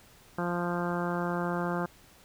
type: harmonic tone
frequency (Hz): 174.61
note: F3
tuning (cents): 0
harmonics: 1 / 2 / 3 / 4 / 5 / 6 / 7 / 8 / 9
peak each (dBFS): -32 / -35 / -37 / -38 / -39 / -40 / -40 / -41 / -42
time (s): 0.38-1.86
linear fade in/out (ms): 5
effects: pink hiss -57 dBFS RMS until 2.24 s